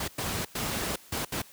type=noise bursts at uneven times; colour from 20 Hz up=pink; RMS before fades=-31 dBFS; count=5; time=0-0.08 / 0.18-0.45 / 0.55-0.96 / 1.12-1.25 / 1.32-1.42 s; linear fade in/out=5 ms; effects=white hiss -53 dBFS RMS until 1.52 s + high-pass 60 Hz 12 dB/octave